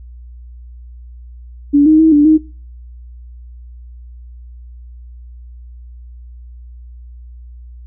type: tone with pitch steps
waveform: sine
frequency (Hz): 287.5 / 311.5 / 319.9 / 293.1 / 312.7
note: D4 / D#4 / D#4 / D4 / D#4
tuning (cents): -37 / +2 / +48 / -3 / +9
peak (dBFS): -5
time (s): 1.73-2.38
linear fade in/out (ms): 20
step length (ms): 130
effects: noise-tail reverb RT60 0.4 s tail -23 dB re dry + added 60 Hz sine -32 dBFS peak until 7.86 s